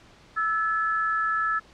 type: tone pair together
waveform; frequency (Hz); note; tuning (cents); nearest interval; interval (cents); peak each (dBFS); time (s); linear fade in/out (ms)
sine; 1319.1 / 1716; E6 / A6; +1 / -44; perfect fourth; 455; -24 / -27; 0.36-1.6; 20
effects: pink hiss -53 dBFS RMS until 1.73 s + low-pass 5000 Hz 12 dB/octave